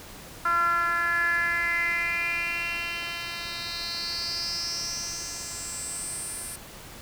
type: tone with band-pass filter sweep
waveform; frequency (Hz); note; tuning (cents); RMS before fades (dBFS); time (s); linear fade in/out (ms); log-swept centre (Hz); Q
10% pulse; 341.9; F4; -37; -29; 0.45-6.56; 5; 1300 to 10000; 6.4
effects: pink hiss -44 dBFS RMS until 7.01 s